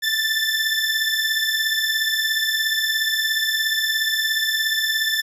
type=beating tone pair; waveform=20% pulse; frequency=1760 / 1777 Hz; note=A6 / A6; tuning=0 / +17 cents; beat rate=17 Hz; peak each=-16 / -19 dBFS; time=0.02-5.22 s; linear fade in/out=20 ms; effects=resampled to 32000 Hz